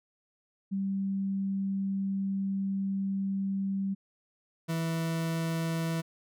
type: tone pair in turn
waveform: sine / 40% pulse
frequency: 195 / 163.97 Hz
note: G3 / E3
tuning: -9 / -9 cents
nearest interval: minor third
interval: 300 cents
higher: first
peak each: -28 dBFS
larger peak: neither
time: 0.71-3.95 / 4.68-6.02 s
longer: first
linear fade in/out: 20 ms
effects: none